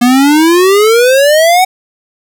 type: exponential sweep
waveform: square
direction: up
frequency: 238.4 to 759 Hz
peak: -5 dBFS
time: 0.01-1.65 s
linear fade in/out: 10 ms
effects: none